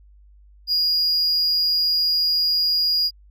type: tone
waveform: triangle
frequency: 4867 Hz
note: D#8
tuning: 39 cents flat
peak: -16 dBFS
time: 0.67-3.11 s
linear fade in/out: 50 ms
effects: added 50 Hz sine -47 dBFS peak until 3.3 s